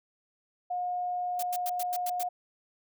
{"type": "tone", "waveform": "sine", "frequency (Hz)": 718, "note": "F5", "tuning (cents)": 48, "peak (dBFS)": -29, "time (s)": [0.7, 2.29], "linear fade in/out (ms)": 10}
{"type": "noise bursts", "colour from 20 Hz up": "blue", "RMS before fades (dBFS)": -36, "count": 7, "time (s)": [1.39, 2.233], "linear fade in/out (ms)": 5, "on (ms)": 39, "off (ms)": 95}
{"effects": []}